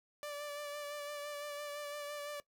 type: tone with vibrato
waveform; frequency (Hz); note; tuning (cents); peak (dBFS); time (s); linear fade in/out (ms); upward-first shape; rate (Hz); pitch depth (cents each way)
sawtooth; 584; D5; -10; -37; 0.23-2.4; 0; sine; 5.9; 23
effects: noise-tail reverb RT60 0.1 s tail -19 dB re dry